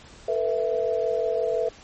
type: chord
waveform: sine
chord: A suspended second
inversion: none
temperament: equal with one note detuned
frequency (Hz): 448.2 / 493.9 / 659.3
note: A4 / B4 / E5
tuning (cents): +32 / 0 / 0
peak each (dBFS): -26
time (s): 0.28-1.69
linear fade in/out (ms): 5
effects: pink hiss -48 dBFS RMS until 1.83 s + MP3 32 kbps